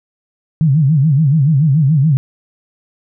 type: tone with vibrato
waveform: sine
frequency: 146.83 Hz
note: D3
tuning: in tune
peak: -8 dBFS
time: 0.61-2.17 s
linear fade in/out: 0 ms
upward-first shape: sine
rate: 7 Hz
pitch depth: 190 cents each way
effects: none